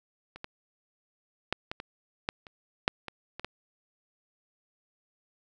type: clicks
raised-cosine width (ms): 0.3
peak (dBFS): -28 / -21 / -11 / -18 / -22 / -12 / -30 / -6 / -21 / -22 / -18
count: 11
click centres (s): 0.36 / 0.444 / 1.526 / 1.715 / 1.801 / 2.289 / 2.468 / 2.879 / 3.083 / 3.396 / 3.446
effects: none